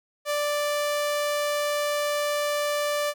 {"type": "tone", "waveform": "sawtooth", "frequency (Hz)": 587.3, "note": "D5", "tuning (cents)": 0, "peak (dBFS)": -20, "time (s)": [0.25, 3.14], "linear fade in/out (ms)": 50, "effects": []}